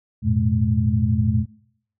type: tone cluster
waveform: sine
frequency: 88.3 / 107.8 / 120 / 213.6 Hz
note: F2 / A2 / B2 / G#3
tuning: +20 / -35 / -49 / +49 cents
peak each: -22 dBFS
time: 0.22-1.46 s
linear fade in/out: 50 ms
effects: noise-tail reverb RT60 0.7 s tail -22 dB re dry